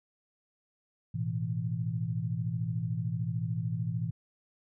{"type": "chord", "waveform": "sine", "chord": "A suspended second", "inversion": "none", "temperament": "equal", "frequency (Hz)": [110, 123.47, 164.81], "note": ["A2", "B2", "E3"], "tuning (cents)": [0, 0, 0], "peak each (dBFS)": -34, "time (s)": [1.14, 4.11], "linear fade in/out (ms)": 10, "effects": []}